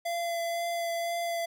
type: tone with vibrato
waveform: square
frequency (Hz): 681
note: F5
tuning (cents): -44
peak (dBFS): -30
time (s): 0.05-1.46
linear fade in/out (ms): 10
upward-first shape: sine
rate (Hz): 2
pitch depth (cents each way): 12
effects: none